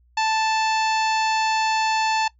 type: harmonic tone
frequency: 880 Hz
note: A5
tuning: in tune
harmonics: 1 / 2 / 3 / 4 / 5 / 6 / 7 / 8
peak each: -20 / -29 / -28 / -35 / -31 / -38 / -40 / -39 dBFS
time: 0.17-2.28 s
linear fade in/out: 5 ms
effects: noise-tail reverb RT60 0.1 s tail -19 dB re dry + added 60 Hz sine -55 dBFS peak until 2.39 s